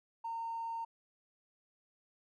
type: tone with tanh clipping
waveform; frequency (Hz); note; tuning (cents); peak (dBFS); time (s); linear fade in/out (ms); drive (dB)
triangle; 916; A#5; -31; -36; 0.24-0.85; 10; 1
effects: none